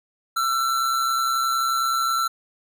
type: tone with amplitude modulation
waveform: square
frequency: 1344 Hz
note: E6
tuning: 33 cents sharp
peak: -19 dBFS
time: 0.36-2.28 s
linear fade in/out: 10 ms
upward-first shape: sine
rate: 131 Hz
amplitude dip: 40%
effects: none